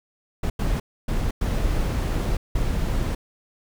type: noise bursts at uneven times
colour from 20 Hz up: brown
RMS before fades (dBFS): -23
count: 5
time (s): 0.43-0.5 / 0.59-0.8 / 1.08-1.31 / 1.41-2.37 / 2.55-3.15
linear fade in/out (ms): 5
effects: none